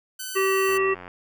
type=tone; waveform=5% pulse; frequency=1513 Hz; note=F#6; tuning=38 cents sharp; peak=-20 dBFS; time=0.19-0.78 s; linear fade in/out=10 ms
type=harmonic tone; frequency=385.4 Hz; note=G4; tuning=29 cents flat; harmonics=1 / 3 / 5 / 7; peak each=-21 / -26 / -28 / -29 dBFS; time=0.35-0.95 s; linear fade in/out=20 ms
type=click train; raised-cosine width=0.5 ms; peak=-24 dBFS; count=36; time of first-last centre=0.69-1.079 s; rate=90 Hz
effects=none